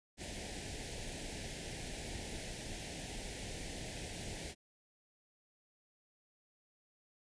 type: band-stop noise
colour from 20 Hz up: pink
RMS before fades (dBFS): -44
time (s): 0.17-4.55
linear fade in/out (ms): 50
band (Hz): 830 to 1700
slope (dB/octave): 48
effects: resampled to 22050 Hz